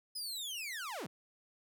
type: linear sweep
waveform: sawtooth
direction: down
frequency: 5100 to 100.8 Hz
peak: -36 dBFS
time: 0.15-1.07 s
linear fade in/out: 10 ms
effects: none